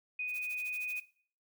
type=tone; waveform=sine; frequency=2489 Hz; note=D#7; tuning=in tune; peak=-34 dBFS; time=0.19-1 s; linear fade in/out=5 ms
type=noise with tremolo; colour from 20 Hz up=blue; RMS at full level=-48 dBFS; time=0.27-1.03 s; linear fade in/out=50 ms; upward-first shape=sine; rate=13 Hz; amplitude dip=100%
effects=noise-tail reverb RT60 0.5 s tail -17 dB re dry

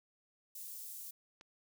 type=high-pass noise; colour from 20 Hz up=white; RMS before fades=-47 dBFS; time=0.55-1.11 s; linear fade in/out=5 ms; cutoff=8000 Hz; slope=12 dB/octave
type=click; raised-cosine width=0.2 ms; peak=-37 dBFS; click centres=1.411 s
effects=none

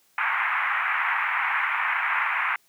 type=band-pass noise; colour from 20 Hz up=white; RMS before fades=-25 dBFS; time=0.18-2.56 s; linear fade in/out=2 ms; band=860 to 2300 Hz; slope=48 dB/octave; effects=white hiss -63 dBFS RMS until 2.68 s + high-pass 100 Hz 12 dB/octave

